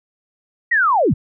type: linear sweep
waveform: sine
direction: down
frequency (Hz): 1953 to 75.4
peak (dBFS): -12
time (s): 0.71-1.14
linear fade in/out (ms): 10
effects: none